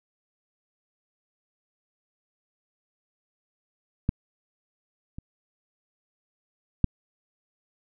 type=clicks; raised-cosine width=5 ms; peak=-10 / -25 / -6 dBFS; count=3; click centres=4.091 / 5.185 / 6.843 s; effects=none